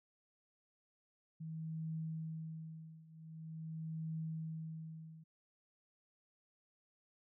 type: tone with tremolo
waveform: sine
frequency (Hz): 160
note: D#3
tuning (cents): +49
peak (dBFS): -38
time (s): 1.4-5.24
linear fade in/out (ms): 10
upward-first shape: triangle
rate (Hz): 0.45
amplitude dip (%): 90
effects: none